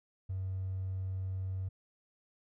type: tone with hard clipping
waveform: triangle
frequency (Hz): 94.3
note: F#2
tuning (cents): +33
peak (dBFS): -34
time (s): 0.29-1.69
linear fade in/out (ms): 10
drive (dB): 3
effects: none